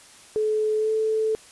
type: tone with pitch glide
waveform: sine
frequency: 430.4 to 437.9 Hz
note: A4 to A4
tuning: -38 to -8 cents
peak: -20 dBFS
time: 0.36-1.35 s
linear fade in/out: 0 ms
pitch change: +30 cents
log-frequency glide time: 0.77-0.91 s
effects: white hiss -49 dBFS RMS until 1.51 s + resampled to 24000 Hz